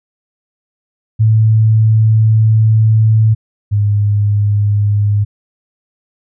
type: tone pair in turn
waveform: sine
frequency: 110 / 103.2 Hz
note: A2 / G#2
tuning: 0 / -10 cents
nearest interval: minor second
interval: 110 cents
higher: first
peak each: -6 / -9 dBFS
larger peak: first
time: 1.19-3.35 / 3.71-5.25 s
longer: first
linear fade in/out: 20 ms
effects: none